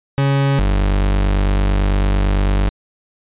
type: tone pair in turn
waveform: 40% pulse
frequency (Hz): 138.5 / 48.97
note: C#3 / G1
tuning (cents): -1 / -1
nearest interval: octave + tritone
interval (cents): 1800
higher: first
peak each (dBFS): -12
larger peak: neither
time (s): 0.18-0.59 / 0.59-2.69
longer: second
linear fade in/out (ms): 0
effects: resampled to 8000 Hz